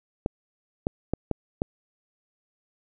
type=clicks; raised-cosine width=2 ms; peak=-11 dBFS; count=5; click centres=0.261 / 0.869 / 1.136 / 1.313 / 1.619 s; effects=none